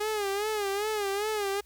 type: tone with vibrato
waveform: sawtooth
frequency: 412.7 Hz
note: G#4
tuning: 11 cents flat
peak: -24 dBFS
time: 0-1.61 s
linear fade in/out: 10 ms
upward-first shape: sine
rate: 2.5 Hz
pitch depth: 92 cents each way
effects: added 60 Hz sine -58 dBFS peak until 1.65 s + white hiss -64 dBFS RMS until 1.65 s